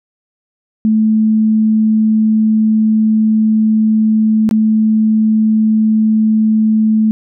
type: tone with dropouts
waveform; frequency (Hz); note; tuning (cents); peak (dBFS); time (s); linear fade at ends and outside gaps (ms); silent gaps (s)
sine; 217.9; A3; -17; -8; 0.85-7.11; 0; 4.491-4.511
effects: none

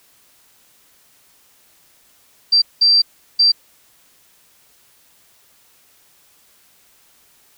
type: tone bursts at uneven times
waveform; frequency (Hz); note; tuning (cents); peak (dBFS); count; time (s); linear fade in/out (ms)
sine; 4699; D8; 0; -9; 3; 2.52-2.62 / 2.81-3.02 / 3.39-3.52; 10
effects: white hiss -54 dBFS RMS until 7.57 s

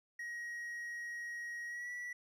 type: tone with pitch glide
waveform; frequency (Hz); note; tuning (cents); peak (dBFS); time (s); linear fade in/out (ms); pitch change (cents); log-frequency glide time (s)
triangle; 1893 to 1950.7; A#6 to B6; +26 to -22; -39; 0.19-2.13; 5; +52; 1.67-1.91
effects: none

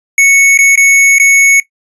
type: tone with dropouts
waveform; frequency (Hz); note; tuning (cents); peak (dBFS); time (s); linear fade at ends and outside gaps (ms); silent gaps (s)
square; 2213; C#7; -3; -4; 0.18-1.6; 2; 0.575-0.588 / 0.756-0.775 / 1.184-1.198
effects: noise-tail reverb RT60 0.1 s tail -17 dB re dry + resampled to 24000 Hz

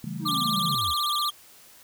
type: chord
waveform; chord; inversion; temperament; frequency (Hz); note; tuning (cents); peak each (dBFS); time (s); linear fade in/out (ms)
sine; A dominant seventh; first; equal; 138.59 / 164.81 / 196 / 220; C#3 / E3 / G3 / A3; 0 / 0 / 0 / 0; -37 / -35 / -36 / -37; 0.04-0.75; 2
type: linear sweep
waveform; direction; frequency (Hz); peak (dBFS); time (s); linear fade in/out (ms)
triangle; down; 330 to 61.74; -31; 0.19-0.95; 50
type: tone with vibrato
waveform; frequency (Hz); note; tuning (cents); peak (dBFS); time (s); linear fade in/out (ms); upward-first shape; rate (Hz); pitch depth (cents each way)
45% pulse; 3683; A#7; -22; -26; 0.25-1.31; 20; sine; 16; 260
type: tone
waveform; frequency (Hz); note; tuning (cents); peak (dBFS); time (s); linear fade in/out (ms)
sine; 1183; D6; +12; -26; 0.25-1.3; 10
effects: white hiss -52 dBFS RMS until 1.83 s

